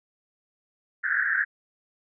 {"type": "band-pass noise", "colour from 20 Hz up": "pink", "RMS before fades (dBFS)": -25, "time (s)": [1.03, 1.45], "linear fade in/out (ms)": 20, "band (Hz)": [1500, 1800], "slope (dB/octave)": 96, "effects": []}